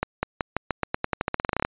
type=accelerating click train; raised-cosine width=0.5 ms; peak=-8 dBFS; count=20; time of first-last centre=0.03-1.65 s; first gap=200 ms; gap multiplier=0.89; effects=resampled to 8000 Hz